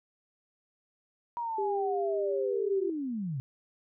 sine linear sweep, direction down, 960 to 123.47 Hz, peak -31 dBFS, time 1.37-3.4 s, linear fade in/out 0 ms
sine tone with pitch glide, 398.4 to 390.2 Hz, G4 to G4, +28 to -8 cents, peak -29 dBFS, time 1.58-2.9 s, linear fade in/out 5 ms, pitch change -36 cents, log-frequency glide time 2.53-2.76 s
effects none

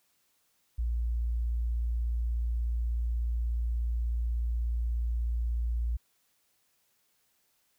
sine tone, 58.27 Hz, A#1, in tune, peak -27 dBFS, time 0.78-5.97 s, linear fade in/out 10 ms, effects white hiss -72 dBFS RMS until 7.78 s

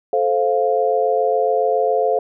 sine chord, F major, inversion first, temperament just, 436.5 / 523.8 / 698.5 Hz, A4 / C5 / F5, -14 / +2 / 0 cents, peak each -19 dBFS, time 0.13-2.19 s, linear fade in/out 2 ms, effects none

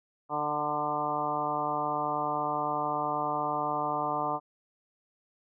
harmonic tone with a mistuned harmonic, 149 Hz, D3, 25 cents sharp, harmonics 1 / 2 / 3 / 4 / 5 / 6 / 7 / 8, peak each -43 / -39 / -40 / -37 / -33 / -35 / -34 / -35 dBFS, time 0.29-4.4 s, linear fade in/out 50 ms, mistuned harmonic 7, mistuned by -17 cents, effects none

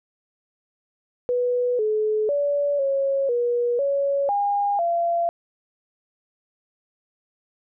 sine tone with pitch steps, 491.8 / 429.4 / 574 / 548 / 480.8 / 559 / 811 / 684 Hz, B4 / A4 / D5 / C#5 / B4 / C#5 / G#5 / F5, -7 / -42 / -40 / -20 / -46 / +14 / -41 / -36 cents, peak -19 dBFS, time 1.29-5.29 s, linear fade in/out 0 ms, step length 500 ms, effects none

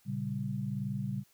sine chord, G diminished, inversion first, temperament equal with one note detuned, 116.54 / 138.59 / 197.02 Hz, Bb2 / Db3 / G3, 0 / 0 / +9 cents, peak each -38 / -36 / -36 dBFS, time 0.05-1.24 s, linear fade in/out 50 ms, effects white hiss -67 dBFS RMS until 1.33 s

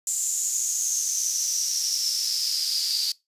pink noise with high-pass filter sweep, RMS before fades -26 dBFS, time 0.07-3.12 s, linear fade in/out 2 ms, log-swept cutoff 7300 to 4600 Hz, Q 9.3, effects noise-tail reverb RT60 0.2 s tail -22 dB re dry + resampled to 32000 Hz

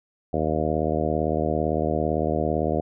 harmonic tone, 77.78 Hz, D#2, in tune, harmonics 1 / 2 / 3 / 4 / 5 / 6 / 7 / 8 / 9, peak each -30 / -30 / -30 / -30 / -30 / -30 / -30 / -30 / -30 dBFS, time 0.33-2.81 s, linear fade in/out 5 ms, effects none

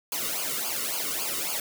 white noise with flanger, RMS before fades -30 dBFS, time 0.12-1.6 s, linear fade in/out 2 ms, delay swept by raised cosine 0.52 to 1.24 ms, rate 3.6 Hz, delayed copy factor -0.95, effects none

